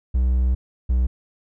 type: tone pair in turn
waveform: triangle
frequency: 62.8 / 62.15 Hz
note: B1 / B1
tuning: +30 / +12 cents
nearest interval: unison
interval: 18 cents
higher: first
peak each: -14 dBFS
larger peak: neither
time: 0.14-0.55 / 0.89-1.07 s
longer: first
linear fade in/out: 10 ms
effects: none

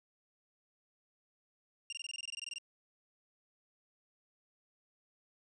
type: tone bursts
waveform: sawtooth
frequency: 2794 Hz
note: F7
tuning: in tune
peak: -36 dBFS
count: 15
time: 1.9-2.584 s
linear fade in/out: 2 ms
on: 26 ms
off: 21 ms
effects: resampled to 22050 Hz + 12-bit

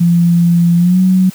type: tone with pitch glide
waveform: sine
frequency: 171.6 to 186.05 Hz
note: F3 to F#3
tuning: -30 to +10 cents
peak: -6 dBFS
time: 0-1.3 s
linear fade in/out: 10 ms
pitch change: +140 cents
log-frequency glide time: 0.77-1 s
effects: white hiss -37 dBFS RMS until 1.34 s + high-pass 100 Hz 12 dB/octave

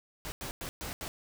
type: noise bursts at uneven times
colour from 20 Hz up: pink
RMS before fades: -39 dBFS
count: 5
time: 0.25-0.32 / 0.41-0.51 / 0.61-0.69 / 0.81-0.93 / 1.01-1.08 s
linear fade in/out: 0 ms
effects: none

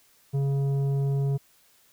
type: tone with tanh clipping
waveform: triangle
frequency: 138.59 Hz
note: C#3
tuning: in tune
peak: -24 dBFS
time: 0.33-1.38 s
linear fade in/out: 20 ms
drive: 13 dB
effects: white hiss -61 dBFS RMS until 1.92 s

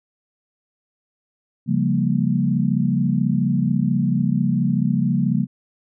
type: chord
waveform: sine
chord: G half-diminished seventh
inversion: second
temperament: equal with one note detuned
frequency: 138.59 / 174.61 / 198.96 / 233.1 Hz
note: Db3 / F3 / G3 / Bb3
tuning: 0 / 0 / +26 / 0 cents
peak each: -22 dBFS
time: 1.66-5.47 s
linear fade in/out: 50 ms
effects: none

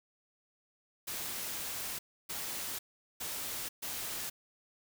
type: noise bursts at uneven times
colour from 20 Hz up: white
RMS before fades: -39 dBFS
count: 4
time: 1.07-1.99 / 2.29-2.79 / 3.2-3.69 / 3.82-4.3 s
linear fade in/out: 10 ms
effects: none

